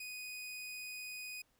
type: tone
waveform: sawtooth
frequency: 2489 Hz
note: D#7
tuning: in tune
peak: -40 dBFS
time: 0-1.42 s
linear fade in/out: 5 ms
effects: pink hiss -75 dBFS RMS until 1.59 s